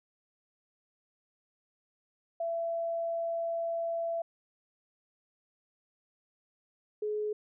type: tone pair in turn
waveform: sine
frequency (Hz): 670 / 422.8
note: E5 / G#4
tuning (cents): +28 / +31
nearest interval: minor sixth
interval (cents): 797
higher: first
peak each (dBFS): -30 / -30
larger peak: neither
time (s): 2.4-4.22 / 7.02-7.33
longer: first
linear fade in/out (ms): 5
effects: none